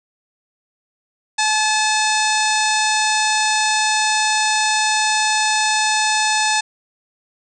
harmonic tone with a mistuned harmonic, 861 Hz, A5, 38 cents flat, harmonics 1 / 2 / 3 / 4 / 5 / 6 / 7 / 8 / 9 / 10, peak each -19 / -22 / -24 / -25 / -26 / -27 / -27 / -28 / -29 / -29 dBFS, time 1.38-6.61 s, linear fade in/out 10 ms, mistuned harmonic 4, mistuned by +81 cents, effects none

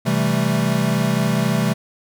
square chord, A minor seventh, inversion first, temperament equal, 130.81 / 164.81 / 196 / 220 Hz, C3 / E3 / G3 / A3, 0 / 0 / 0 / 0 cents, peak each -23 dBFS, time 0.05-1.74 s, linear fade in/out 20 ms, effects none

